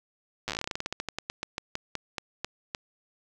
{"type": "slowing click train", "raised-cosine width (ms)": 0.2, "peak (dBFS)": -14, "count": 28, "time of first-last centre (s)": [0.48, 2.749], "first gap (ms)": 8, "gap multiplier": 1.15, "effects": []}